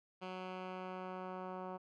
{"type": "tone with low-pass filter sweep", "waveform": "10% pulse", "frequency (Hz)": 185, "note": "F#3", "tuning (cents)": 0, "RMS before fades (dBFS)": -45, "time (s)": [0.21, 1.78], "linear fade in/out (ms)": 20, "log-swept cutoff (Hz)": [3100, 1100], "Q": 1.2, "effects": []}